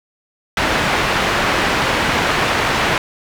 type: low-pass noise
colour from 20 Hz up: white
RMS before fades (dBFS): -17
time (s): 0.57-2.98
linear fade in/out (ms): 2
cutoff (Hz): 2100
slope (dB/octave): 12
effects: none